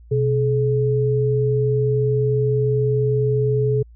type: tone pair together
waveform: sine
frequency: 126.8 / 426.5 Hz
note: B2 / G#4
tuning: +46 / +46 cents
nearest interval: octave + major sixth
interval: 2100 cents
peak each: -18 / -19 dBFS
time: 0.11-3.83 s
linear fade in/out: 10 ms
effects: added 58 Hz sine -42 dBFS peak until 3.95 s